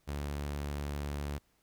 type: tone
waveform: sawtooth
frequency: 72.2 Hz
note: D2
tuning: 29 cents flat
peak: -31 dBFS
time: 0.07-1.39 s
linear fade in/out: 20 ms
effects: pink hiss -72 dBFS RMS until 1.62 s